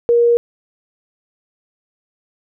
sine tone, 472.8 Hz, A#4, 24 cents sharp, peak -9 dBFS, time 0.09-0.37 s, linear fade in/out 0 ms, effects none

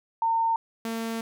sine / sawtooth tone pair in turn, 910 / 226.9 Hz, A#5 / A#3, -42 / -47 cents, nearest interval 2 octaves, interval 2405 cents, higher first, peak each -21 / -25 dBFS, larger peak first, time 0.22-0.56 / 0.85-1.21 s, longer second, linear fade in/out 2 ms, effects none

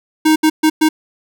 square tone bursts at uneven times, 312.2 Hz, D#4, 6 cents sharp, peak -9 dBFS, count 4, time 0.25-0.36 / 0.43-0.5 / 0.63-0.7 / 0.81-0.89 s, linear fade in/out 10 ms, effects none

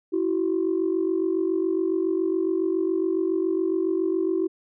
sine tone pair together, 329.6 / 376.8 Hz, E4 / F#4, 0 / +32 cents, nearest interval major second, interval 232 cents, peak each -23 / -23 dBFS, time 0.12-4.48 s, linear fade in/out 20 ms, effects tanh soft clip ceiling -15 dBFS

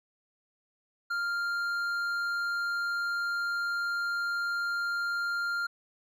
sine tone with hard clipping, 1396.9 Hz, F6, in tune, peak -30 dBFS, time 1.1-5.67 s, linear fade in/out 10 ms, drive 6 dB, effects none

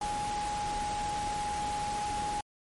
sine tone in noise, 832 Hz, G#5, 3 cents sharp, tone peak -31 dBFS, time 0.01-2.41 s, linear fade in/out 5 ms, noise pink, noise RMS -39 dBFS, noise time 0.01-2.41 s, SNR +5 dB, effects MP3 48 kbps

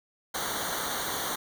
pink noise with comb filter, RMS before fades -32 dBFS, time 0.34-1.36 s, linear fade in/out 10 ms, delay 0.39 ms, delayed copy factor -0.9, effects none

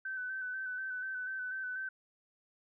sine tone with vibrato, 1523 Hz, F#6, 50 cents sharp, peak -36 dBFS, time 0.05-1.89 s, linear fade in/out 5 ms, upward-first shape square, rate 4.1 Hz, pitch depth 25 cents each way, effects none

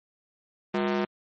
sawtooth ring-modulated tone, 280.8 Hz, C#4, 22 cents sharp, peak -17 dBFS, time 0.74-1.05 s, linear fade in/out 5 ms, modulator 78.9 Hz, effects low-pass 3000 Hz 12 dB/octave + MP3 32 kbps

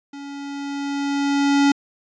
square tone with level ramp, 281.7 Hz, C#4, 28 cents sharp, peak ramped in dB -34 to -13 dBFS, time 0.13-1.72 s, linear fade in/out 5 ms, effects resampled to 16000 Hz

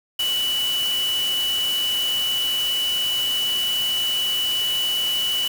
sine tone in noise, 2960 Hz, F#7, in tune, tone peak -20 dBFS, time 0.19-5.48 s, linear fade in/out 5 ms, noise white, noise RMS -31 dBFS, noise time 0.19-5.48 s, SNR +8 dB, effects none

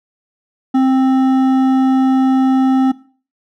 sine tone with hard clipping, 262.9 Hz, C4, 8 cents sharp, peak -11 dBFS, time 0.74-2.92 s, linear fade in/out 10 ms, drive 9 dB, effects noise-tail reverb RT60 0.4 s tail -18 dB re dry

